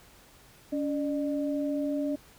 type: tone pair together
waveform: sine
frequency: 284.1 / 602 Hz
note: C#4 / D5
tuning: +43 / +43 cents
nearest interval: octave + minor second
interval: 1300 cents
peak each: -28 / -33 dBFS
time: 0.72-2.16 s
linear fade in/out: 10 ms
effects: pink hiss -56 dBFS RMS until 2.38 s